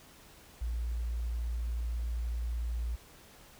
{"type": "tone", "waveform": "sine", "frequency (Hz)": 58.27, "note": "A#1", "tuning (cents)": 0, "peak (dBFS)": -31, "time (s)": [0.61, 2.96], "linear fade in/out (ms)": 10, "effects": ["pink hiss -56 dBFS RMS until 3.59 s"]}